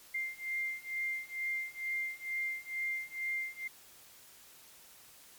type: beating tone pair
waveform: sine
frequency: 2100 / 2102.2 Hz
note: C7 / C7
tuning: +6 / +8 cents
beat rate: 2.2 Hz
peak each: -38 / -37 dBFS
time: 0.14-3.68 s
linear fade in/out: 10 ms
effects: white hiss -57 dBFS RMS until 5.38 s + MP3 96 kbps